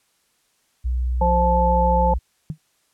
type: tone with pitch glide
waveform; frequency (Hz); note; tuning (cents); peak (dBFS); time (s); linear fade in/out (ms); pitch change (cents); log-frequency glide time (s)
sine; 61.74 to 60.47; B1 to B1; 0 to -36; -19; 0.84-2.19; 20; -36; 1.08-1.56
type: harmonic tone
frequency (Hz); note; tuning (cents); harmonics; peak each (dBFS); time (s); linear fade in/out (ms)
174.61; F3; 0; 1 / 3 / 5; -24 / -21 / -18; 1.21-2.14; 5
type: tone with exponential decay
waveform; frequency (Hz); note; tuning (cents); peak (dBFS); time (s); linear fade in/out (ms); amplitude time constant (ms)
sine; 155.56; D#3; 0; -20; 2.5-2.58; 0; 16
effects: white hiss -65 dBFS RMS until 2.93 s + low-pass 11000 Hz 12 dB/octave